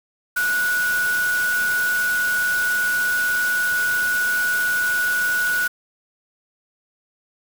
sine tone in noise, 1468 Hz, F#6, 14 cents flat, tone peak -18 dBFS, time 0.36-5.68 s, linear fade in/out 10 ms, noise white, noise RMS -30 dBFS, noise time 0.36-5.68 s, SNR +9 dB, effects none

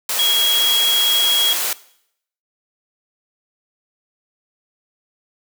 sine tone in noise, 3300 Hz, G#7, 12 cents flat, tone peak -14 dBFS, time 0.19-1.53 s, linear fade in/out 2 ms, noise white, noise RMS -21 dBFS, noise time 0.09-1.73 s, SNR +4 dB, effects noise-tail reverb RT60 0.7 s tail -19 dB re dry + high-pass 400 Hz 12 dB/octave

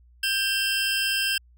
square tone cluster, 1585 / 2708 / 3132 / 5100 Hz, G6 / E7 / G7 / D#8, +19 / +46 / -2 / +42 cents, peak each -29 dBFS, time 0.23-1.38 s, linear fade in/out 5 ms, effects added 60 Hz sine -52 dBFS peak until 1.57 s

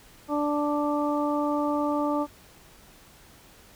harmonic tone, 293.7 Hz, D4, in tune, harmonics 1 / 2 / 3 / 4, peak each -26 / -29 / -31 / -32 dBFS, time 0.28-2.27 s, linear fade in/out 50 ms, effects pink hiss -53 dBFS RMS until 3.75 s

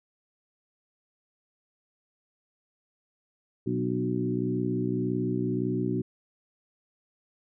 harmonic tone with a mistuned harmonic, 61.74 Hz, B1, in tune, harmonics 2 / 3 / 4 / 5 / 6, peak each -32 / -32 / -32 / -32 / -32 dBFS, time 3.66-6.02 s, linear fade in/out 10 ms, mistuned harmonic 5, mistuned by -23 cents, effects none

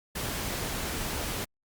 pink noise, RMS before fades -33 dBFS, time 0.15-1.45 s, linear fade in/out 10 ms, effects Opus 48 kbps

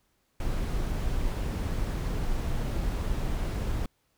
brown noise, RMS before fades -29 dBFS, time 0.4-3.86 s, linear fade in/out 2 ms, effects pink hiss -72 dBFS RMS until 4.17 s

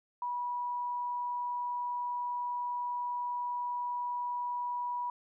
sine tone, 975 Hz, B5, 23 cents flat, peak -32 dBFS, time 0.22-5.1 s, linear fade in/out 2 ms, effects none

